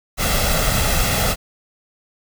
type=noise with comb filter; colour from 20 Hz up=pink; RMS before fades=-18 dBFS; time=0.17-1.36 s; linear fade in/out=50 ms; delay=1.5 ms; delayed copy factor=+0.6; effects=none